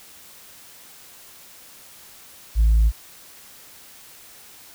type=tone; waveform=sine; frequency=55 Hz; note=A1; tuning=in tune; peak=-11 dBFS; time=2.55-2.92 s; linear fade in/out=50 ms; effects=tanh soft clip ceiling -11 dBFS + white hiss -46 dBFS RMS until 4.74 s